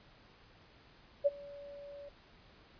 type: tone with ADSR envelope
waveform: sine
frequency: 570 Hz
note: C#5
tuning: 48 cents sharp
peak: -22 dBFS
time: 1.24-2.09 s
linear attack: 24 ms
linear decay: 29 ms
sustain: -24 dB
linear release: 7 ms
effects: pink hiss -61 dBFS RMS until 2.79 s + resampled to 11025 Hz